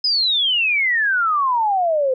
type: exponential sweep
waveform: sine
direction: down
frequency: 5100 to 504 Hz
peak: -15 dBFS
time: 0.04-2.14 s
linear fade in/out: 5 ms
effects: none